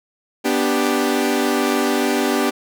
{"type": "chord", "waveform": "sawtooth", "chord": "G major", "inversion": "first", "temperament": "equal", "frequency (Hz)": [246.9, 293.7, 392], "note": ["B3", "D4", "G4"], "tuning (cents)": [0, 0, 0], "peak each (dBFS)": -17, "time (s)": [0.44, 2.51], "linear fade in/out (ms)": 20, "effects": []}